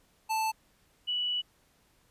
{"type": "tone pair in turn", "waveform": ["square", "sine"], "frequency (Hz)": [880, 2950], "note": ["A5", "F#7"], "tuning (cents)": [0, -6], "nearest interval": "octave + major sixth", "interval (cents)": 2094, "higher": "second", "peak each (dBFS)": -28, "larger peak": "neither", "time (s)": [[0.29, 0.52], [1.07, 1.42]], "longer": "second", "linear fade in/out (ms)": 20, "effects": ["pink hiss -67 dBFS RMS until 2.1 s", "resampled to 32000 Hz"]}